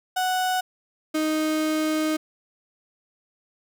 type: tone pair in turn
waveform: 35% pulse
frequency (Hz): 740 / 311.1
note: F#5 / D#4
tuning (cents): 0 / 0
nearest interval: octave + minor third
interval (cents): 1500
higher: first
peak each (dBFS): -20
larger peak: neither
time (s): 0.16-0.61 / 1.14-2.17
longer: second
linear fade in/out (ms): 10
effects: none